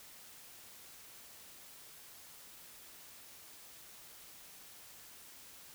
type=silence; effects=white hiss -55 dBFS RMS until 5.74 s